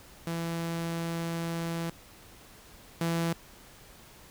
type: tone pair in turn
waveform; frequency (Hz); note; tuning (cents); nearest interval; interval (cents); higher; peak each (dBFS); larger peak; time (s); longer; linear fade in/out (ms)
sawtooth; 167.1 / 167.1; E3 / E3; +24 / +24; unison; 0; neither; -27 / -23; second; 0.27-1.9 / 3.01-3.33; first; 2
effects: pink hiss -53 dBFS RMS until 4.3 s